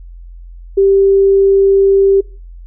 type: tone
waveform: sine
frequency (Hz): 392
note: G4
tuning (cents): 0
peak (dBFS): -6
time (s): 0.77-2.21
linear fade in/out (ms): 10
effects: noise-tail reverb RT60 0.4 s tail -24 dB re dry + added 43 Hz sine -30 dBFS peak until 2.66 s